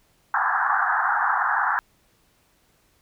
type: band-pass noise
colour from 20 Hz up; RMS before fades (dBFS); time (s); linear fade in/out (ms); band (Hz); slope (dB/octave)
white; -22; 0.34-1.79; 0; 740 to 1700; 96
effects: pink hiss -63 dBFS RMS until 3.01 s